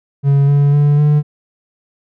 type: tone with pitch steps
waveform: triangle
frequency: 140 / 142.78 / 145.61 / 148.5 Hz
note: C#3 / D3 / D3 / D3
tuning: +18 / -48 / -14 / +20 cents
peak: -6 dBFS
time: 0.23-1.23 s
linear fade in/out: 50 ms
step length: 250 ms
effects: none